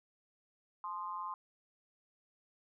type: tone with amplitude modulation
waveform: sine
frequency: 1045 Hz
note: C6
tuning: 2 cents flat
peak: -34 dBFS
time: 0.84-1.34 s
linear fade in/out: 2 ms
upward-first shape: sine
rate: 183 Hz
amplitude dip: 90%
effects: none